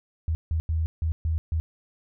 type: tone bursts at uneven times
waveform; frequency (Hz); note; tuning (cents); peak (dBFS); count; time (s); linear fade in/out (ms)
sine; 80.3; E2; -45; -22; 6; 0.28-0.35 / 0.51-0.6 / 0.69-0.86 / 1.02-1.12 / 1.25-1.38 / 1.52-1.6; 0
effects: none